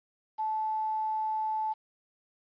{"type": "tone with quantisation", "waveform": "sine", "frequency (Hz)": 870, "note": "A5", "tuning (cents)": -20, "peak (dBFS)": -28, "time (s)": [0.38, 1.74], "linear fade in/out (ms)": 20, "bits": 9, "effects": ["resampled to 11025 Hz"]}